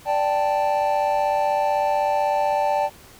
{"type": "chord", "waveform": "triangle", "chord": "D suspended fourth", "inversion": "none", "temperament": "equal", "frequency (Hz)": [587.3, 784, 880], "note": ["D5", "G5", "A5"], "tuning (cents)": [0, 0, 0], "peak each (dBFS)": -21, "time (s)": [0.05, 2.9], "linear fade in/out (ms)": 50, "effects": ["pink hiss -47 dBFS RMS until 3.19 s"]}